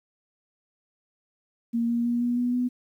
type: tone with pitch steps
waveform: sine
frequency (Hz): 233.1 / 235.9 / 238.8 / 241.7 / 244.7 / 247.7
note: A#3 / A#3 / A#3 / B3 / B3 / B3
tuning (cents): 0 / +21 / +42 / -37 / -16 / +5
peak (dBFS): -22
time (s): 1.73-2.69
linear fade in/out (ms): 20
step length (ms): 160
effects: 10-bit